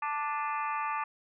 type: harmonic tone with a mistuned harmonic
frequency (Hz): 293.7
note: D4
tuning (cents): 0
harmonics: 3 / 4 / 5 / 6 / 7 / 8 / 9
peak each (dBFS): -34 / -33 / -46 / -42 / -45 / -44 / -46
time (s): 0.02-1.04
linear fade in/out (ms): 5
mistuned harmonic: 8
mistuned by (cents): +60
effects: none